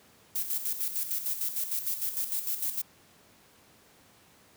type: noise with tremolo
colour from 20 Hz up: violet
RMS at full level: -30 dBFS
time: 0.35-2.82 s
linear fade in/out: 10 ms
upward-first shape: square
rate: 6.6 Hz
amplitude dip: 60%
effects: pink hiss -59 dBFS RMS until 4.56 s + high-pass 100 Hz 12 dB/octave